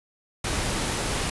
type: noise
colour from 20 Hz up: pink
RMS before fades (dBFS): -27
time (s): 0.44-1.3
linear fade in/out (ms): 5
effects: resampled to 24000 Hz